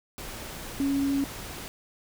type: tone in noise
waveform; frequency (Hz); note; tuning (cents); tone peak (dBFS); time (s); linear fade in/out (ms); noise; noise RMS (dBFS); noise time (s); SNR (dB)
sine; 277.2; C#4; 0; -23; 0.8-1.24; 0; pink; -39; 0.18-1.68; +13
effects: none